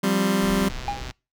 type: chord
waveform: sawtooth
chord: F suspended second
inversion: none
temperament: just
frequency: 174.61 / 196.44 / 261.9 Hz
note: F3 / G3 / C4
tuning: 0 / +4 / +2 cents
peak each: -23 / -17 / -22 dBFS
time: 0.03-0.69 s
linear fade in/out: 10 ms
type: noise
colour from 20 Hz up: brown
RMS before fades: -34 dBFS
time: 0.42-1.12 s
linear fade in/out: 20 ms
type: click train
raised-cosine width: 0.2 ms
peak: -20 dBFS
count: 53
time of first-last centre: 0.7-1.109 s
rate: 127 Hz
type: tone with exponential decay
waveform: triangle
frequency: 811 Hz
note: G#5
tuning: 41 cents flat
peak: -19 dBFS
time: 0.88-1.12 s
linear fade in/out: 1 ms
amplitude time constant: 52 ms
effects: noise-tail reverb RT60 0.3 s tail -26 dB re dry